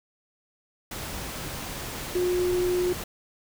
sine tone in noise, 359.2 Hz, F4, 49 cents sharp, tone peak -22 dBFS, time 2.15-2.93 s, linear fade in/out 5 ms, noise pink, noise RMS -35 dBFS, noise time 0.91-3.04 s, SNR +10 dB, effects none

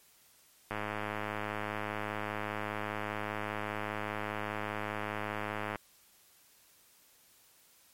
click train, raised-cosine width 0.5 ms, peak -20 dBFS, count 531, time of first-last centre 0.71-5.758 s, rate 105 Hz, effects white hiss -63 dBFS RMS until 7.93 s + MP3 64 kbps

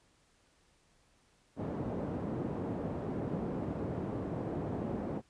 pink band-pass noise, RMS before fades -37 dBFS, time 1.56-5.22 s, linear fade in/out 50 ms, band 130 to 520 Hz, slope 12 dB/octave, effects pink hiss -69 dBFS RMS until 5.29 s + resampled to 22050 Hz

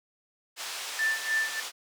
white band-pass noise, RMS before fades -37 dBFS, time 0.56-1.72 s, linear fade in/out 50 ms, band 640 to 6300 Hz, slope 12 dB/octave
sine tone with tremolo, 1770 Hz, A6, 10 cents sharp, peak -23 dBFS, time 0.99-1.6 s, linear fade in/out 2 ms, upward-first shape sine, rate 3.3 Hz, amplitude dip 85%
effects none

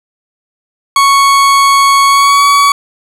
40% pulse tone with pitch glide, 1108.7 to 1130.7 Hz, C#6 to C#6, 0 to +34 cents, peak -4 dBFS, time 0.96-2.72 s, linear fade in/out 2 ms, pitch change +34 cents, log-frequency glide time 2.07-2.45 s, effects low-pass 11000 Hz 12 dB/octave + 7-bit

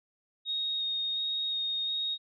sine tone with vibrato, 3729 Hz, A#7, in tune, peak -29 dBFS, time 0.45-2.18 s, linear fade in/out 50 ms, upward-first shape square, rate 1.4 Hz, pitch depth 8 cents each way, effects none

